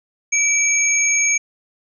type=tone pair together; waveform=sine; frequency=2310 / 6540 Hz; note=D7 / G#8; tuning=-29 / -28 cents; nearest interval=octave + tritone; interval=1801 cents; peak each=-17 dBFS; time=0.32-1.38 s; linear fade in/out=10 ms; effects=none